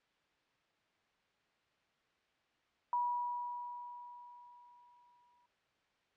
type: tone with exponential decay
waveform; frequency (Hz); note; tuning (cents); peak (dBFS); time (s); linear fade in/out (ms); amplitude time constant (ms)
sine; 970; B5; -31; -30; 2.93-5.46; 1; 550
effects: white hiss -75 dBFS RMS until 6.16 s + low-pass 3000 Hz 12 dB/octave